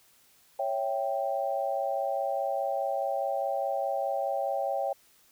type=chord; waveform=sine; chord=C# diminished; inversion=none; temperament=equal; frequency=554.4 / 659.3 / 784 Hz; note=C#5 / E5 / G5; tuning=0 / 0 / 0 cents; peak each=-31 / -33 / -31 dBFS; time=0.59-4.93 s; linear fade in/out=5 ms; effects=white hiss -62 dBFS RMS until 5.31 s